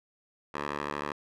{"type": "tone with band-pass filter", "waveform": "10% pulse", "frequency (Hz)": 72.8, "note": "D2", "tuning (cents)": -15, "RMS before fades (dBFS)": -35, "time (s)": [0.54, 1.13], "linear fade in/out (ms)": 5, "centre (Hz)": 1200, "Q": 0.99, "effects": []}